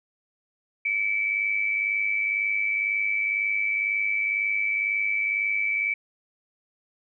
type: tone pair together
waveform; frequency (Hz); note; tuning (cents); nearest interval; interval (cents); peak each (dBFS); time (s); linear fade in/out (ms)
sine; 2207 / 2309; C#7 / D7; -8 / -30; minor second; 78; -31 / -23; 0.85-5.94; 5
effects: none